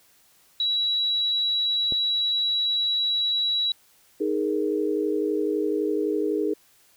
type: tone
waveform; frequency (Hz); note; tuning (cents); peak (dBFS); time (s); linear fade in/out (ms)
sine; 3903; B7; -21; -21; 0.6-3.72; 2
type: click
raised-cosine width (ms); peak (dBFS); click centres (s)
2; -21; 1.923
type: chord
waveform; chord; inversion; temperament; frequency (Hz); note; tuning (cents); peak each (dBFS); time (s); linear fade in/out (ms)
sine; D# suspended fourth; none; just; 311.1 / 414.8 / 466.7; D#4 / G#4 / A#4; 0 / -2 / +2; -26 / -25 / -29; 4.2-6.54; 10
effects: white hiss -59 dBFS RMS until 6.96 s